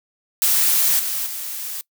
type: noise with level steps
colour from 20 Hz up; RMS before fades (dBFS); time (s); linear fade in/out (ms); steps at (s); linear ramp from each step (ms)
blue; -17 / -24 / -29; 0.42-1.81; 0; 0.99 / 1.26; 5
effects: noise-tail reverb RT60 0.1 s tail -22 dB re dry